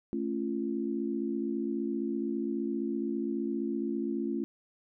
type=chord; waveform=sine; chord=A augmented; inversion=none; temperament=just; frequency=220 / 275 / 343.8 Hz; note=A3 / C#4 / E#4; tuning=0 / -14 / -27 cents; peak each=-34 dBFS; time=0.13-4.44 s; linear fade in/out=0 ms; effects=none